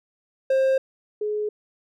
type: tone pair in turn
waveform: triangle / sine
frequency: 531 / 421.6 Hz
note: C5 / G#4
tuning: +25 / +26 cents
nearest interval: major third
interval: 399 cents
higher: first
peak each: -15 / -23 dBFS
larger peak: first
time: 0.5-0.78 / 1.21-1.49 s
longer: neither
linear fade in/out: 5 ms
effects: none